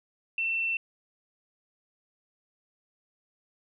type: tone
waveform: sine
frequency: 2689 Hz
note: E7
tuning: 34 cents sharp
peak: -26 dBFS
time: 0.38-0.77 s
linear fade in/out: 2 ms
effects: none